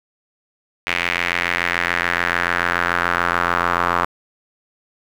square tone with band-pass filter sweep, 43.47 Hz, F1, 7 cents flat, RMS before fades -20 dBFS, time 0.87-4.05 s, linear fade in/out 0 ms, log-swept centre 2300 to 1200 Hz, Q 2.8, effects 7-bit

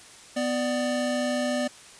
square tone pair together, 248.9 / 592 Hz, B3 / D5, +14 / +14 cents, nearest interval octave + minor third, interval 1500 cents, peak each -28 dBFS, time 0.36-1.68 s, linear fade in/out 10 ms, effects white hiss -48 dBFS RMS until 1.99 s + resampled to 22050 Hz

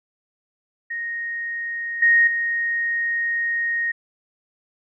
sine tone with level steps, 1864.7 Hz, A#6, in tune, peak -25 / -12 / -20 dBFS, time 0.9-3.92 s, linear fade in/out 10 ms, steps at 2.02 / 2.27 s, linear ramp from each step 5 ms, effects none

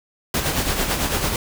pink noise with tremolo, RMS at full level -20 dBFS, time 0.34-1.36 s, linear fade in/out 2 ms, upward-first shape sine, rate 9 Hz, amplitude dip 50%, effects none

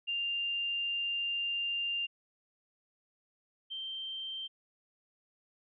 sine tone pair in turn, 2794 / 3136 Hz, F7 / G7, 0 / 0 cents, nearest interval major second, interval 200 cents, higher second, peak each -31 / -37 dBFS, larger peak first, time 0.07-2.07 / 3.7-4.48 s, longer first, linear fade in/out 20 ms, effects none

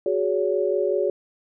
sine chord, F# suspended second, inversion none, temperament equal with one note detuned, 370 / 415.3 / 565 Hz, F#4 / G#4 / C#5, 0 / 0 / +33 cents, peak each -24 dBFS, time 0.06-1.1 s, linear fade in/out 2 ms, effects none

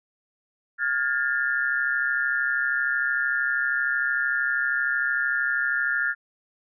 sine tone cluster, 1419 / 1640 / 1773 Hz, F6 / G#6 / A6, +27 / -22 / +13 cents, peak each -25 / -27 / -27 dBFS, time 0.78-6.15 s, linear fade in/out 50 ms, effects none

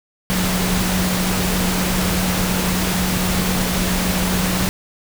sine tone in noise, 183.3 Hz, F#3, 16 cents flat, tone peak -20 dBFS, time 0.3-4.69 s, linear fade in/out 0 ms, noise pink, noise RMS -21 dBFS, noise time 0.3-4.69 s, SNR -2 dB, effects none

